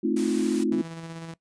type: chord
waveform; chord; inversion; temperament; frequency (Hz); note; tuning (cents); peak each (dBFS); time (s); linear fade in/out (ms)
sine; F dominant seventh; first; just; 218.3 / 261.9 / 314.3 / 349.2; A3 / C4 / Eb4 / F4; -13 / +2 / +18 / 0; -27; 0.03-0.82; 10
type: noise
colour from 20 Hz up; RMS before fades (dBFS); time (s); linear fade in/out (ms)
white; -38; 0.16-0.64; 10
type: tone with tremolo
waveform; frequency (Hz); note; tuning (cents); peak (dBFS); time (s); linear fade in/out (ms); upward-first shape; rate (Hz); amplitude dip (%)
sawtooth; 164.81; E3; 0; -31; 0.72-1.34; 2; square; 16; 30
effects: noise-tail reverb RT60 0.1 s tail -19 dB re dry + resampled to 22050 Hz